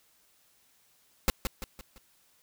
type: noise with echo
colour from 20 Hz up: pink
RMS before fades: -23 dBFS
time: 1.28-1.3 s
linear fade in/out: 0 ms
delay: 170 ms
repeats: 4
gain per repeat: -7 dB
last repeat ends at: 1.98 s
effects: white hiss -66 dBFS RMS until 2.42 s